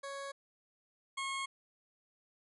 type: tone pair in turn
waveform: 20% pulse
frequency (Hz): 554.4 / 1086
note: C#5 / C#6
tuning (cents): 0 / -36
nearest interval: octave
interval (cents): 1164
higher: second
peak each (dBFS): -36 / -31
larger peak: second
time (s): 0.03-0.32 / 1.17-1.46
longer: neither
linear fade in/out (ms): 10
effects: resampled to 24000 Hz